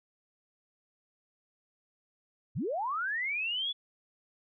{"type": "linear sweep", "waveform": "sine", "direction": "up", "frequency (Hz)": [78, 3467], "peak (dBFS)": -30, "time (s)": [2.55, 3.73], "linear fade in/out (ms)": 20, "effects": []}